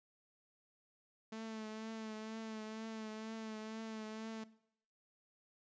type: tone with vibrato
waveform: sawtooth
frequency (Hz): 219.7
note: A3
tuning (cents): -2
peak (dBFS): -40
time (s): 1.32-4.44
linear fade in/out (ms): 5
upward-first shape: triangle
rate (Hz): 2.1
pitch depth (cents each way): 35
effects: noise-tail reverb RT60 0.7 s tail -19 dB re dry + resampled to 16000 Hz